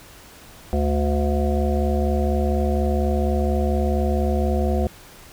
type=harmonic tone with a mistuned harmonic; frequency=73 Hz; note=D2; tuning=10 cents flat; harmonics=1 / 3 / 5 / 7 / 9 / 10; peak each=-20 / -25 / -27 / -28 / -30 / -30 dBFS; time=0.73-4.87 s; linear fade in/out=0 ms; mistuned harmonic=10; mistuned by=-21 cents; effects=pink hiss -45 dBFS RMS until 5.32 s